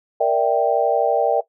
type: chord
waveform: sine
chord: E half-diminished seventh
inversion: second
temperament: equal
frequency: 466.2 / 587.3 / 659.3 / 784 Hz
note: Bb4 / D5 / E5 / G5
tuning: 0 / 0 / 0 / 0 cents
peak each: -20 dBFS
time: 0.2-1.41 s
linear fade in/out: 10 ms
effects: noise-tail reverb RT60 0.1 s tail -17 dB re dry